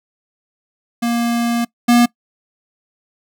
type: tone pair in turn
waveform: square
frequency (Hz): 235.4 / 239.4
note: A#3 / A#3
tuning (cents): +17 / +46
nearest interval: unison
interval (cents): 29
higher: second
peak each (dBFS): -16 / -9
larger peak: second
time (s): 1.02-1.65 / 1.88-2.06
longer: first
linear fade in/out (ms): 10
effects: noise-tail reverb RT60 0.1 s tail -22 dB re dry